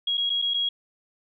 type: tone with dropouts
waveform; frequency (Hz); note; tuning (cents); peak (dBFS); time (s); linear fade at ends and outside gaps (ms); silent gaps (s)
sine; 3300; G#7; -12; -22; 0.07-0.69; 5; 0.173-0.177 / 0.296-0.3 / 0.418-0.422 / 0.538-0.542
effects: none